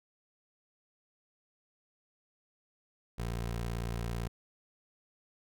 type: tone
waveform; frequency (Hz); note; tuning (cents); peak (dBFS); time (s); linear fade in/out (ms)
20% pulse; 57.9; A#1; -11; -29; 3.18-4.28; 10
effects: none